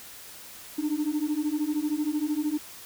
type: beating tone pair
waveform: sine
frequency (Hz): 293.7 / 306.7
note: D4 / D#4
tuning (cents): 0 / -25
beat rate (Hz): 13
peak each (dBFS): -27 / -26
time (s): 0.78-2.58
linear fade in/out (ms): 10
effects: tanh soft clip ceiling -21 dBFS + white hiss -45 dBFS RMS until 2.85 s